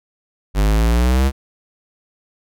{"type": "exponential sweep", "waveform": "square", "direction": "up", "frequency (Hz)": [49, 69], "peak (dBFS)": -13, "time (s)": [0.54, 1.32], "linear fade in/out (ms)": 50, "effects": []}